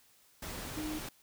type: tone in noise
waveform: sine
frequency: 307.6 Hz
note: D#4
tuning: 20 cents flat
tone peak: -36 dBFS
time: 0.77-0.99 s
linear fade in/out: 5 ms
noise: pink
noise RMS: -42 dBFS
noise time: 0.42-1.09 s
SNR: +3 dB
effects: white hiss -65 dBFS RMS until 1.22 s